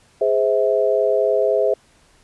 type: chord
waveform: sine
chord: Ab augmented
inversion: none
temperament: just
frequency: 415.3 / 519.1 / 648.9 Hz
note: Ab4 / C5 / E5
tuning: 0 / -14 / -27 cents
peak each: -19 dBFS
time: 0.21-1.74 s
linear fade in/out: 5 ms
effects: pink hiss -55 dBFS RMS until 2.23 s + resampled to 24000 Hz